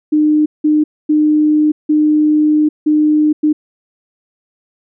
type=tone bursts at uneven times; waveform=sine; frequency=303.6 Hz; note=D#4; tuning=42 cents flat; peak=-8 dBFS; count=6; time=0.12-0.46 / 0.64-0.84 / 1.09-1.72 / 1.89-2.69 / 2.86-3.33 / 3.43-3.53 s; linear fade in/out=10 ms; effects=none